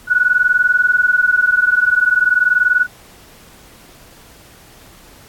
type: tone pair together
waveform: sine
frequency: 1459.6 / 1480 Hz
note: F#6 / F#6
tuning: -24 / 0 cents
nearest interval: unison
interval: 24 cents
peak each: -14 / -13 dBFS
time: 0.07-2.87 s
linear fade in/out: 50 ms
effects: pink hiss -44 dBFS RMS until 5.28 s + AAC 64 kbps